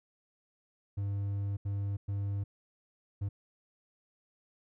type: tone bursts at uneven times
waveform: triangle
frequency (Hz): 100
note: G2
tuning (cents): +35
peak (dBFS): -29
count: 4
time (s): 0.97-1.57 / 1.65-1.97 / 2.08-2.44 / 3.21-3.29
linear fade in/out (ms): 10
effects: none